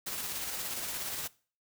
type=noise with tremolo; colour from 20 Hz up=white; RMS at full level=-36 dBFS; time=0.06-1.28 s; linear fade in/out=10 ms; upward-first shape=square; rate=17 Hz; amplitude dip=25%; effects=noise-tail reverb RT60 0.4 s tail -21 dB re dry